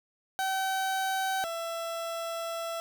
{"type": "tone pair in turn", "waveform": "30% pulse", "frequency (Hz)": [766, 667.4], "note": ["G5", "E5"], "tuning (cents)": [-40, 21], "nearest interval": "major second", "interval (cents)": 239, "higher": "first", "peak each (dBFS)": [-25, -30], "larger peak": "first", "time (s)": [[0.39, 1.44], [1.44, 2.8]], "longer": "second", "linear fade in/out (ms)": 0, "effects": []}